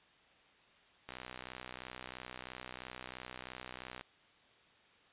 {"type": "click train", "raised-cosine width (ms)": 0.3, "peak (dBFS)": -28, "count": 185, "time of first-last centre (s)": [1.09, 4.011], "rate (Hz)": 63, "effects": ["white hiss -65 dBFS RMS until 5.12 s", "resampled to 8000 Hz"]}